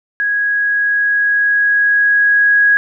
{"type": "tone with level ramp", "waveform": "sine", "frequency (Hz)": 1657, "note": "G#6", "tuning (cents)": -4, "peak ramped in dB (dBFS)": [-13, -7], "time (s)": [0.2, 2.77], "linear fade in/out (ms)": 0, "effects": []}